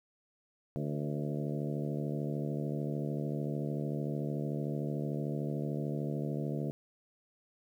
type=harmonic tone with a mistuned harmonic; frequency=73.42 Hz; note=D2; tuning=in tune; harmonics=2 / 3 / 4 / 5 / 6 / 7 / 8 / 9; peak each=-35 / -39 / -41 / -43 / -45 / -46 / -47 / -48 dBFS; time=0.76-6.71 s; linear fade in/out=0 ms; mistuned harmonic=6; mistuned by=+32 cents; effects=11-bit